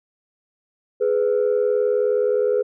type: tone pair together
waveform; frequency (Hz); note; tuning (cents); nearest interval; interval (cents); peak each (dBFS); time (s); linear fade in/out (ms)
sine; 418.6 / 498.2; G#4 / B4; +14 / +15; minor third; 301; -18; 1-2.63; 20
effects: tanh soft clip ceiling -12 dBFS